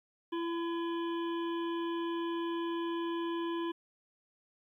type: harmonic tone with a mistuned harmonic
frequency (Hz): 336.8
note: E4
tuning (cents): +37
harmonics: 1 / 3 / 5 / 7 / 9 / 10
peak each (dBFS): -33 / -40 / -49 / -56 / -50 / -53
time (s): 0.32-3.72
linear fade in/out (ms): 10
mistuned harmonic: 7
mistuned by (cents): +56
effects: 12-bit